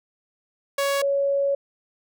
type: tone pair in turn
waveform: sawtooth / sine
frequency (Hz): 558 / 558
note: C#5 / C#5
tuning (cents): +11 / +11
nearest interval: unison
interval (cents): 0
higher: neither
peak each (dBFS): -17 / -19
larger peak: first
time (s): 0.78-1.02 / 1.02-1.55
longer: second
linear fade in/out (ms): 5
effects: none